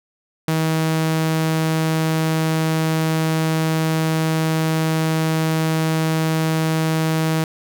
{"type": "tone", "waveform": "sawtooth", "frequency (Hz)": 159.6, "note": "D#3", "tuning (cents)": 44, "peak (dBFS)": -13, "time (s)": [0.48, 7.44], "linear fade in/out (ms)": 2, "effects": []}